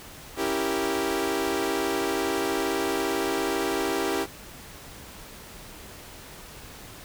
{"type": "chord", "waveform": "sawtooth", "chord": "C# diminished seventh", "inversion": "none", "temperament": "equal", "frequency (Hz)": [277.2, 329.6, 392, 466.2], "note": ["C#4", "E4", "G4", "Bb4"], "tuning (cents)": [0, 0, 0, 0], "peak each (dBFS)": [-29, -26, -24, -29], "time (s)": [0.36, 4.27], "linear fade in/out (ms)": 50, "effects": ["pink hiss -44 dBFS RMS until 7.04 s"]}